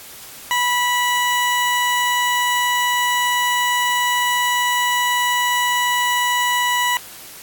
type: tone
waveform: 20% pulse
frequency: 980 Hz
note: B5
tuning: 14 cents flat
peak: -11 dBFS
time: 0.51-6.97 s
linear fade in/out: 0 ms
effects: white hiss -38 dBFS RMS until 7.42 s + AAC 64 kbps